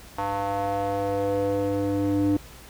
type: tone with band-pass filter sweep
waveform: square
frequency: 99.8 Hz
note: G2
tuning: 32 cents sharp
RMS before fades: -25 dBFS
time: 0.18-2.37 s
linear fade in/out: 5 ms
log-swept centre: 900 to 310 Hz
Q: 3.2
effects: added 58 Hz sine -48 dBFS peak until 2.69 s + pink hiss -47 dBFS RMS until 2.69 s